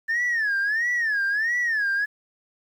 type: tone with vibrato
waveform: sine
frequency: 1762 Hz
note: A6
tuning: 2 cents sharp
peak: -19 dBFS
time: 0.08-2.06 s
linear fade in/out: 20 ms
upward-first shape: sine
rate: 1.5 Hz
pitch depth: 180 cents each way
effects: tanh soft clip ceiling -19 dBFS + 9-bit